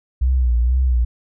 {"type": "tone with vibrato", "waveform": "sine", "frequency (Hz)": 61.74, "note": "B1", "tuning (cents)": 0, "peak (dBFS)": -13, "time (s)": [0.21, 1.05], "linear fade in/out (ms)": 10, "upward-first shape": "sine", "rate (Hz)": 2.1, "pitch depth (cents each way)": 86, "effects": []}